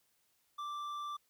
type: tone with hard clipping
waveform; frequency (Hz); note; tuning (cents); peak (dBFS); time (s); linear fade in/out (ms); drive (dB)
triangle; 1174.7; D6; 0; -40; 0.58-1.17; 10; 10
effects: white hiss -75 dBFS RMS until 1.29 s